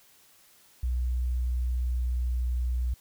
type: tone with pitch glide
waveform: sine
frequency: 61.74 to 61.35 Hz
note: B1 to B1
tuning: 0 to -11 cents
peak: -25 dBFS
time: 0.83-2.94 s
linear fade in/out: 5 ms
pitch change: -11 cents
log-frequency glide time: 1.7-2.17 s
effects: white hiss -59 dBFS RMS until 3 s